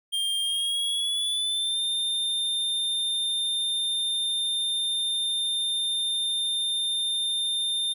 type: tone with pitch glide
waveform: square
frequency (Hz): 3200 to 3613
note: G7 to A7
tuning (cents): +35 to +45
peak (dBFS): -25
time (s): 0.12-7.94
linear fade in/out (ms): 20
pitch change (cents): +210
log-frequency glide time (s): 0.41-1.82
effects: none